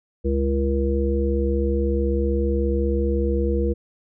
harmonic tone with a mistuned harmonic, 68.1 Hz, C#2, 30 cents flat, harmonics 1 / 3 / 5 / 7, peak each -21 / -27 / -26 / -25 dBFS, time 0.24-3.74 s, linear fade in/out 20 ms, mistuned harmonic 1, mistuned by +40 cents, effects none

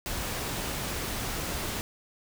pink noise, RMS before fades -33 dBFS, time 0.06-1.81 s, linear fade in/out 0 ms, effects none

